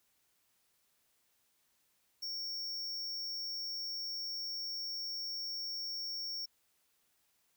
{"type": "tone", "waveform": "square", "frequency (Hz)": 5490, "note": "F8", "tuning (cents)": -31, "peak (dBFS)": -38, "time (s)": [2.22, 6.46], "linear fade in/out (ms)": 10, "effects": ["white hiss -75 dBFS RMS until 7.56 s"]}